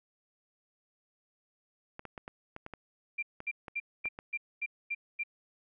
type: clicks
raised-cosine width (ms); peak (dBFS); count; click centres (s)
0.5; -27; 11; 1.994 / 2.053 / 2.178 / 2.279 / 2.564 / 2.664 / 2.737 / 3.404 / 3.682 / 4.056 / 4.189
type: tone bursts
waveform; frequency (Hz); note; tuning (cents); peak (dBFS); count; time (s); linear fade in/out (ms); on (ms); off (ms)
sine; 2374; D7; +18; -31; 8; 3.18-5.236; 10; 47; 240
effects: none